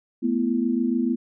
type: chord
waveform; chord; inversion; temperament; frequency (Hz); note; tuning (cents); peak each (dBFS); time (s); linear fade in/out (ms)
sine; A suspended second; none; equal with one note detuned; 220 / 246.9 / 334.4; A3 / B3 / E4; 0 / 0 / +25; -26 / -22 / -27; 0.22-1.16; 20
effects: none